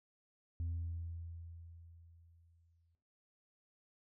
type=tone with exponential decay; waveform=sine; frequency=84 Hz; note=E2; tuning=33 cents sharp; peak=-33 dBFS; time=0.6-2.95 s; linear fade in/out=0 ms; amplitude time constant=510 ms; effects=noise-tail reverb RT60 0.8 s tail -20 dB re dry + tanh soft clip ceiling -34 dBFS